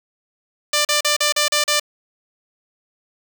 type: tone bursts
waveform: 5% pulse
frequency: 593 Hz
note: D5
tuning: 17 cents sharp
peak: -4 dBFS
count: 7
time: 0.73-1.798 s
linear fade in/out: 5 ms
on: 120 ms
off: 38 ms
effects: 7-bit